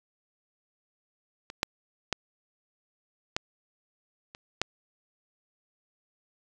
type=clicks; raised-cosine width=0.2 ms; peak=-22 / -7 / -9 / -10 / -26 / -8 dBFS; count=6; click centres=1.501 / 1.631 / 2.127 / 3.365 / 4.349 / 4.616 s; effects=resampled to 24000 Hz + 8-bit